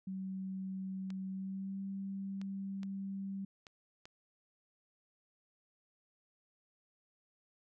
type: tone with pitch glide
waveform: sine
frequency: 190 to 195.12 Hz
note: F#3 to G3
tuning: +46 to -8 cents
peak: -38 dBFS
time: 0.07-3.45 s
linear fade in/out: 5 ms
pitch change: +46 cents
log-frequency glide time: 1.29-1.81 s
type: clicks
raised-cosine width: 0.2 ms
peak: -34 dBFS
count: 5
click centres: 1.104 / 2.415 / 2.832 / 3.668 / 4.055 s
effects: none